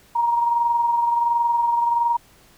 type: tone pair together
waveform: sine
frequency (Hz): 941 / 962.4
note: A#5 / B5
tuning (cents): +16 / -45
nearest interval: unison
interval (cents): 39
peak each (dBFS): -17 / -28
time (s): 0.15-2.17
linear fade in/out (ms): 10
effects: pink hiss -53 dBFS RMS until 2.57 s